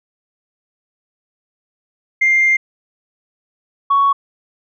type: tone pair in turn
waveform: sine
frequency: 2104 / 1114.6 Hz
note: C7 / C#6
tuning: +9 / +9 cents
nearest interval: major seventh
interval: 1100 cents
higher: first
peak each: -9 dBFS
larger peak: neither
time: 2.21-2.57 / 3.9-4.13 s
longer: first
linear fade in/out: 10 ms
effects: tanh soft clip ceiling -6 dBFS